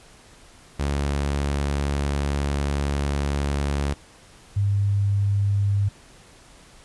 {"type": "tone pair in turn", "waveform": ["sawtooth", "sine"], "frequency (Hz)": [71, 100.41], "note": ["C#2", "G2"], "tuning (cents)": [42, 42], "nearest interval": "tritone", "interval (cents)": 600, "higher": "second", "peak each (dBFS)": -18, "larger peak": "neither", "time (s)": [[0.79, 3.94], [4.56, 5.89]], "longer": "first", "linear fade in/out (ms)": 10, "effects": ["pink hiss -50 dBFS RMS until 6.84 s", "resampled to 24000 Hz"]}